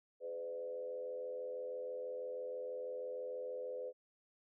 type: tone with frequency modulation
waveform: sine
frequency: 506 Hz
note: B4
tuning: 42 cents sharp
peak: -40 dBFS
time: 0.2-3.93 s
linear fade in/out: 50 ms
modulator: 86.2 Hz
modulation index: 0.76
effects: none